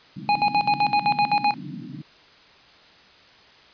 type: band-pass noise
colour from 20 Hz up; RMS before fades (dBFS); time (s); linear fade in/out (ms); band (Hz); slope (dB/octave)
pink; -36; 0.16-2.02; 10; 130 to 320; 96
type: tone with tremolo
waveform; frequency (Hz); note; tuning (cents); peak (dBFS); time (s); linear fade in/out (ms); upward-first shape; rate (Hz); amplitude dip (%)
square; 827; G#5; -8; -17; 0.29-1.54; 0; square; 7.8; 80
effects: white hiss -51 dBFS RMS until 3.73 s + resampled to 11025 Hz